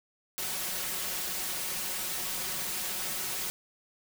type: noise with comb filter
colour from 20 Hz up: white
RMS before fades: -34 dBFS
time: 0.38-3.5 s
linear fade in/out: 0 ms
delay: 5.4 ms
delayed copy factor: +0.75
effects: none